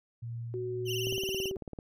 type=tone with tremolo; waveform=sine; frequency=116.9 Hz; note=A#2; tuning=5 cents sharp; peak=-35 dBFS; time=0.22-1.17 s; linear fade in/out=10 ms; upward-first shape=sine; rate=1.7 Hz; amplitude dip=35%
type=tone with pitch glide; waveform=sine; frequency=370 to 383.3 Hz; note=F#4 to G4; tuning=0 to -39 cents; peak=-33 dBFS; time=0.54-1.56 s; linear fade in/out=0 ms; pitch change=+61 cents; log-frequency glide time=0.84-1.14 s
type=tone with vibrato; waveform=35% pulse; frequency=2900 Hz; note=F#7; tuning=35 cents flat; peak=-32 dBFS; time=0.85-1.52 s; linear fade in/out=50 ms; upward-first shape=triangle; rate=19 Hz; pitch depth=130 cents each way
type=click train; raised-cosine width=2 ms; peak=-27 dBFS; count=14; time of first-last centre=1.07-1.788 s; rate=18.1 Hz
effects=none